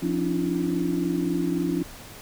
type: tone cluster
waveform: sine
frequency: 174.3 / 276.1 / 300 / 340.5 Hz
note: F3 / C#4 / D4 / F4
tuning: -3 / -7 / +37 / -44 cents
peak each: -28 dBFS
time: 0.02-1.83 s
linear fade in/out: 10 ms
effects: pink hiss -43 dBFS RMS until 2.21 s